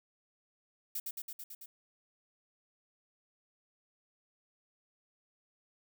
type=noise with echo; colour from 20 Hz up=violet; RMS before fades=-37 dBFS; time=0.95-1 s; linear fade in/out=5 ms; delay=110 ms; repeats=6; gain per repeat=-2 dB; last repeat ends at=1.66 s; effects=none